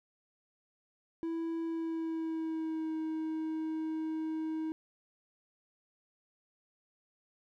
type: tone with pitch glide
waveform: triangle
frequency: 329.6 to 316.7 Hz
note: E4 to D#4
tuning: 0 to +31 cents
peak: -31 dBFS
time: 1.23-4.72 s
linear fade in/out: 0 ms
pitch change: -69 cents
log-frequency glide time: 1.64-2.96 s
effects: none